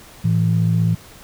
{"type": "tone pair together", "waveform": "sine", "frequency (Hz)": [111, 166.31], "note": ["A2", "E3"], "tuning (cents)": [16, 16], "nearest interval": "perfect fifth", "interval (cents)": 700, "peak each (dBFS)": -16, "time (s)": [0.24, 0.95], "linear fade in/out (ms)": 10, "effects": ["tanh soft clip ceiling -7 dBFS", "pink hiss -43 dBFS RMS until 1.23 s"]}